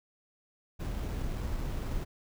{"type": "noise with sample-and-hold", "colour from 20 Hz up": "brown", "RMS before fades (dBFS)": -34, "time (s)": [0.79, 2.05], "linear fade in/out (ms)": 20, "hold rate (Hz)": 6300, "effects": []}